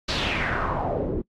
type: noise with low-pass filter sweep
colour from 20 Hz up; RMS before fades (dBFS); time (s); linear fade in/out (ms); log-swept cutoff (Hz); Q
pink; -26; 0.08-1.22; 10; 4600 to 330; 3.3
effects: noise-tail reverb RT60 0.1 s tail -23 dB re dry + AAC 64 kbps